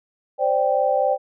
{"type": "chord", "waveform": "sine", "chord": "C suspended second", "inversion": "none", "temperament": "equal", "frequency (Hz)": [523.3, 587.3, 784], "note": ["C5", "D5", "G5"], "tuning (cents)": [0, 0, 0], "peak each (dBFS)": -21, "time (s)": [0.38, 1.18], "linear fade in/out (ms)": 50, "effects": []}